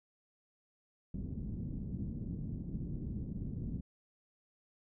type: low-pass noise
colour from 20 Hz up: white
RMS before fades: -40 dBFS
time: 1.14-3.81 s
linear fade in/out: 5 ms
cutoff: 230 Hz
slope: 24 dB/octave
effects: none